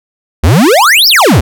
square exponential two-way sweep, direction up then down, 66.4 to 5588 to 66.4 Hz, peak -4 dBFS, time 0.43-1.41 s, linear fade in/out 10 ms, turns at 1.08 s, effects none

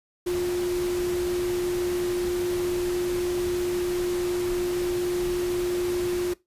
sine tone in noise, 355.5 Hz, F4, 31 cents sharp, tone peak -23 dBFS, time 0.26-6.34 s, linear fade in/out 10 ms, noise pink, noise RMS -36 dBFS, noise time 0.26-6.34 s, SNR +10 dB, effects noise-tail reverb RT60 0.2 s tail -20 dB re dry + resampled to 32000 Hz

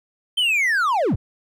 triangle linear sweep, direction down, 3145 to 55.3 Hz, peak -15 dBFS, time 0.37-1.16 s, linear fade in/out 10 ms, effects none

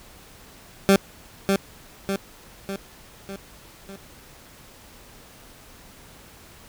20% pulse tone with echo, 195.8 Hz, G3, 2 cents flat, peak -8 dBFS, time 0.89-0.96 s, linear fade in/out 0 ms, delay 600 ms, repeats 5, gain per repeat -5 dB, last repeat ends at 3.96 s, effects pink hiss -48 dBFS RMS until 6.68 s

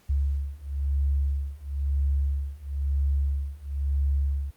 sine beating tone pair, 69.3 / 70.3 Hz, C#2 / C#2, 0 / +25 cents, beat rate 1 Hz, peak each -27 / -26 dBFS, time 0.09-4.51 s, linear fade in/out 10 ms, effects pink hiss -61 dBFS RMS until 4.56 s + Opus 48 kbps

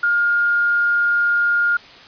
sine tone, 1416 Hz, F6, 23 cents sharp, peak -14 dBFS, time 0.03-1.77 s, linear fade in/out 5 ms, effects white hiss -42 dBFS RMS until 2.07 s + resampled to 11025 Hz

